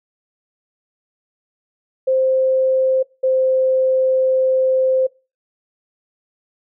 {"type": "tone pair in turn", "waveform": "sine", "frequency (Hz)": [523.3, 521.3], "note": ["C5", "C5"], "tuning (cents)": [0, -6], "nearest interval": "unison", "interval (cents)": 6, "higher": "first", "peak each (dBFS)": -13, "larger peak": "neither", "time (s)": [[2.07, 3.03], [3.23, 5.07]], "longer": "second", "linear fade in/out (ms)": 10, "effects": ["noise-tail reverb RT60 0.3 s tail -23 dB re dry"]}